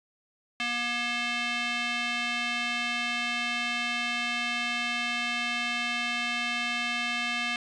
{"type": "tone with band-pass filter", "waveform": "square", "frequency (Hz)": 239.5, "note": "A#3", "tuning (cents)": 47, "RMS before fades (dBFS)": -30, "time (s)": [0.6, 7.56], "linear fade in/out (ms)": 0, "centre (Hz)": 2600, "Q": 2, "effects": ["resampled to 22050 Hz"]}